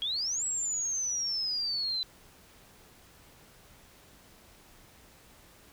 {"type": "exponential two-way sweep", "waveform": "sine", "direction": "up then down", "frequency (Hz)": [3228, 7800, 3989], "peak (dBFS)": -29, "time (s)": [0.02, 2.03], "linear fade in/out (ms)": 0, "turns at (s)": 0.45, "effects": ["pink hiss -57 dBFS RMS until 5.72 s"]}